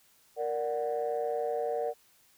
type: chord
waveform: sine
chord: Bb augmented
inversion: none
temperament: equal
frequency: 466.2 / 587.3 / 740 Hz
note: Bb4 / D5 / F#5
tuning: 0 / 0 / 0 cents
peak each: -31 / -33 / -34 dBFS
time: 0.36-1.94 s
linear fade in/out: 50 ms
effects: tanh soft clip ceiling -22 dBFS + white hiss -64 dBFS RMS until 2.37 s